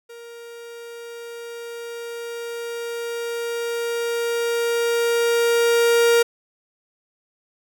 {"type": "tone with level ramp", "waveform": "45% pulse", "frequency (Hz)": 468.7, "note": "A#4", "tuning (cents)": 9, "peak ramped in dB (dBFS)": [-38, -13], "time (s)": [0.09, 6.23], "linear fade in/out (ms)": 10, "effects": []}